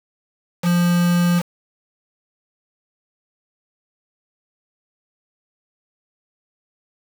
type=tone with quantisation; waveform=triangle; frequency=174.61 Hz; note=F3; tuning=in tune; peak=-12 dBFS; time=0.62-1.43 s; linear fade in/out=50 ms; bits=4; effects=none